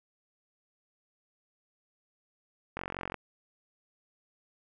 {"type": "click train", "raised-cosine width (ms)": 0.5, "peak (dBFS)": -20, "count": 18, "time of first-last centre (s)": [2.77, 3.143], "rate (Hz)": 45.6, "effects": []}